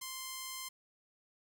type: tone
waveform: 5% pulse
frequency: 1046 Hz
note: C6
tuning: 1 cent flat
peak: -29 dBFS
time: 0.01-0.69 s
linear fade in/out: 10 ms
effects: 11-bit